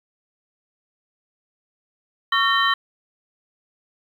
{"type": "tone cluster", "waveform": "sine", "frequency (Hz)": [1115, 1360, 1836, 3096, 3933], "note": ["C#6", "F6", "A#6", "G7", "B7"], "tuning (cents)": [10, -46, -27, -22, -8], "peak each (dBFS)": [-20, -26, -21, -24, -27], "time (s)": [2.32, 2.74], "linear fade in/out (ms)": 5, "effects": ["8-bit"]}